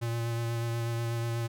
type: tone with vibrato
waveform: square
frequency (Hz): 116.54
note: A#2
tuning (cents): 0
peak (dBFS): -30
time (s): 0.01-1.48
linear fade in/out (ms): 20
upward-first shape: sine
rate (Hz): 8.2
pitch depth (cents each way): 16
effects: none